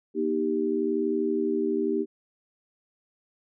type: chord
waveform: sine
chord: Eb major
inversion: second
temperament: equal with one note detuned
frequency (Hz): 238.8 / 311.1 / 392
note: Bb3 / Eb4 / G4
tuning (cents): +42 / 0 / 0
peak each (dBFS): -30 / -28 / -26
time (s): 0.14-2.06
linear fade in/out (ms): 50
effects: none